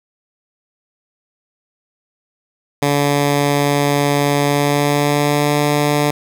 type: tone with pitch glide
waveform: 10% pulse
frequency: 143.6 to 146.87 Hz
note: D3 to D3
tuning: -39 to 0 cents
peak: -5 dBFS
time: 2.82-6.11 s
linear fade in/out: 5 ms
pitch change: +39 cents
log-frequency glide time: 4.44-5.56 s
effects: none